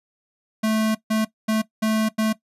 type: tone bursts at uneven times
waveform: square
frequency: 218.5 Hz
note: A3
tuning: 12 cents flat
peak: -19 dBFS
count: 5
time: 0.63-0.95 / 1.1-1.25 / 1.48-1.62 / 1.82-2.09 / 2.18-2.33 s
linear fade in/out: 10 ms
effects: noise-tail reverb RT60 0.1 s tail -17 dB re dry + resampled to 32000 Hz